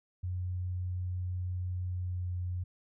sine tone with pitch glide, 90.6 to 89.77 Hz, F#2 to F2, -36 to +48 cents, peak -32 dBFS, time 0.23-2.64 s, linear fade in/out 10 ms, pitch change -16 cents, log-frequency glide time 1.91-2.19 s, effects none

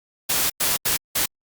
white noise bursts at uneven times, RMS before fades -21 dBFS, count 4, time 0.29-0.5 / 0.6-0.77 / 0.85-0.97 / 1.15-1.26 s, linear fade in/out 10 ms, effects Opus 48 kbps

